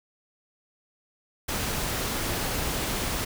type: noise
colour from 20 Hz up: pink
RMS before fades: -29 dBFS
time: 1.48-3.25 s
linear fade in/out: 10 ms
effects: none